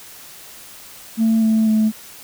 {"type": "tone with pitch steps", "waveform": "sine", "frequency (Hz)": [223.6, 220.5, 217.5], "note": ["A3", "A3", "A3"], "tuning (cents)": [28, 4, -20], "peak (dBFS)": -11, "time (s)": [1.17, 1.92], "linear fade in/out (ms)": 50, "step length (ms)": 250, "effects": ["tanh soft clip ceiling -10 dBFS", "white hiss -40 dBFS RMS until 2.23 s"]}